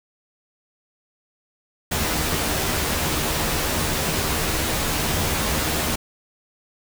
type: noise with comb filter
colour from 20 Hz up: pink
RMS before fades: -23 dBFS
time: 1.91-5.96 s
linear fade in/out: 10 ms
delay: 13 ms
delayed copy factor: +0.55
effects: none